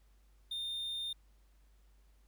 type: tone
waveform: triangle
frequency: 3633 Hz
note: A#7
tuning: 45 cents flat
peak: -35 dBFS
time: 0.51-1.13 s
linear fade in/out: 5 ms
effects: added 50 Hz sine -62 dBFS peak until 2.27 s + pink hiss -75 dBFS RMS until 2.27 s